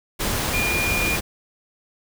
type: tone in noise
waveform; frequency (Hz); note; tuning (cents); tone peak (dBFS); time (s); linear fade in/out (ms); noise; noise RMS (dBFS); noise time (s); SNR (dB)
sine; 2418; D7; +50; -22; 0.53-1.17; 20; pink; -24; 0.19-1.21; -1
effects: none